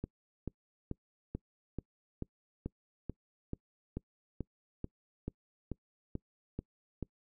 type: click train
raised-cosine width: 3 ms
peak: -24 dBFS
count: 17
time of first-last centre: 0.04-7.027 s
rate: 2.29 Hz
effects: noise-tail reverb RT60 0.1 s tail -25 dB re dry